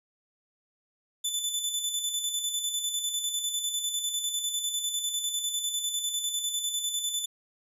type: tone with tremolo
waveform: 20% pulse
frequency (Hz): 3507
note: A7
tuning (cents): -6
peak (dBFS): -21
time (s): 1.24-7.26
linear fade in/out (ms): 10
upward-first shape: square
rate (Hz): 10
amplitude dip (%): 45
effects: none